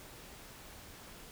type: silence
effects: pink hiss -52 dBFS RMS until 1.31 s

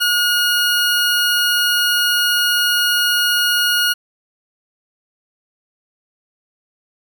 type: tone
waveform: 20% pulse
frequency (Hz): 1439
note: F#6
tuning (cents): -49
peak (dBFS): -9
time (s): 0-3.94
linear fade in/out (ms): 20
effects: none

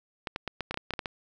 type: clicks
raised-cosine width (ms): 0.3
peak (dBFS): -16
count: 11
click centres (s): 0.272 / 0.361 / 0.477 / 0.607 / 0.71 / 0.743 / 0.774 / 0.907 / 0.937 / 0.992 / 1.058
effects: none

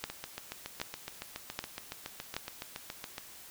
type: two click trains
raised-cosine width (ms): 0.2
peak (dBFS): -21 / -16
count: 23 / 4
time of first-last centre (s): 0.1-3.181 / 0.04-2.366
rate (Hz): 7.14 / 1.29
effects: white hiss -51 dBFS RMS until 3.5 s

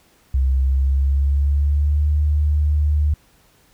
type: tone with pitch glide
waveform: sine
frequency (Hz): 66 to 74.51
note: C2 to D2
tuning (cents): +16 to +26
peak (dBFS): -14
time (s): 0.34-3.14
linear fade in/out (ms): 5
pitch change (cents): +210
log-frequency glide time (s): 0.58-2.09
effects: pink hiss -56 dBFS RMS until 3.73 s

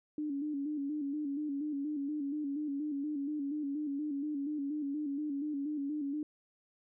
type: tone with vibrato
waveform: sine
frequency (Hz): 290.3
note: D4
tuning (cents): -20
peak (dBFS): -33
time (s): 0.18-6.23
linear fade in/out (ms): 2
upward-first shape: square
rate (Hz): 4.2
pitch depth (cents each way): 66
effects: none

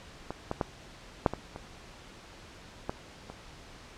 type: clicks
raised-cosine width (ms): 1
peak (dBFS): -20 / -16 / -13 / -7 / -19 / -25 / -17 / -27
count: 8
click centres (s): 0.306 / 0.514 / 0.612 / 1.262 / 1.336 / 1.561 / 2.895 / 3.3
effects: pink hiss -50 dBFS RMS until 3.97 s + low-pass 6000 Hz 12 dB/octave

